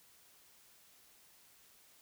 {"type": "silence", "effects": ["white hiss -64 dBFS RMS until 2.01 s"]}